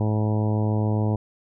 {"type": "harmonic tone", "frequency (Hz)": 107.1, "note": "A2", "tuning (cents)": -46, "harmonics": [1, 2, 3, 4, 5, 6, 7, 8, 9], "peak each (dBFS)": [-21, -27, -31, -33, -35, -37, -38, -39, -40], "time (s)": [0, 1.16], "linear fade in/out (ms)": 5, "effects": []}